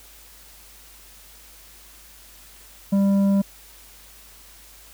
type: tone with tanh clipping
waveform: sine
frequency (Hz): 197.7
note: G3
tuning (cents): +15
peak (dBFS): -17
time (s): 2.92-3.42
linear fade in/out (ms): 10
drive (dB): 8
effects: added 50 Hz sine -52 dBFS peak until 4.93 s + white hiss -48 dBFS RMS until 4.93 s